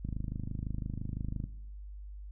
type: click train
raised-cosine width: 5 ms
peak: -24 dBFS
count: 37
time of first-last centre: 0.05-1.44 s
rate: 25.9 Hz
effects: noise-tail reverb RT60 0.8 s tail -17 dB re dry + added 50 Hz sine -42 dBFS peak until 2.31 s